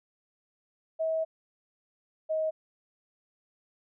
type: tone pair in turn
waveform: sine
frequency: 643 / 630.9 Hz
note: E5 / D#5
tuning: -43 / +24 cents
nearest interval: unison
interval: 33 cents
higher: first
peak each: -26 dBFS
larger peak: neither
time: 0.99-1.25 / 2.29-2.51 s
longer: first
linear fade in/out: 20 ms
effects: none